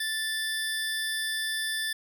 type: tone pair together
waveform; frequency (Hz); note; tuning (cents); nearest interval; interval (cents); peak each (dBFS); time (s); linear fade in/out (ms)
25% pulse; 1760 / 4831; A6 / D8; 0 / +48; octave + perfect fourth; 1748; -25 / -33; 0-1.93; 5
effects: none